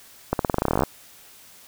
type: accelerating click train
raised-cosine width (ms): 1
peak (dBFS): -6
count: 17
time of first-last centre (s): 0.33-0.835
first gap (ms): 62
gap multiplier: 0.9
effects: white hiss -49 dBFS RMS until 1.67 s